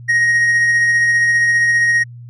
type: tone with tremolo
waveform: triangle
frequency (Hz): 1877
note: A#6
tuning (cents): +11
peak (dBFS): -8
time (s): 0.08-2.04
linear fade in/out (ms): 20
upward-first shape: sine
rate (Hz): 15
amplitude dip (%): 25
effects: added 120 Hz sine -32 dBFS peak until 2.29 s + resampled to 24000 Hz